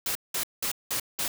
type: noise bursts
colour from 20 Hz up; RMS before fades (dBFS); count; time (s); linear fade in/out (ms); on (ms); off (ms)
white; -29; 5; 0.06-1.28; 2; 92; 190
effects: none